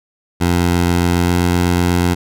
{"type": "tone with pitch glide", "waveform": "15% pulse", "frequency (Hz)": [87.31, 88.17], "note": ["F2", "F2"], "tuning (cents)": [0, 17], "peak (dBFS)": -6, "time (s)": [0.4, 2.15], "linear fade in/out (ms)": 20, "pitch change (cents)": 17, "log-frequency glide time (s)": [1.22, 1.3], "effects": []}